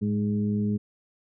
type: harmonic tone with a mistuned harmonic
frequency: 103.83 Hz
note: G#2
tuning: in tune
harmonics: 1 / 2 / 3 / 4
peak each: -29 / -24 / -40 / -36 dBFS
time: 0.01-0.78 s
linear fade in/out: 20 ms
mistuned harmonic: 1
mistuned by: +66 cents
effects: none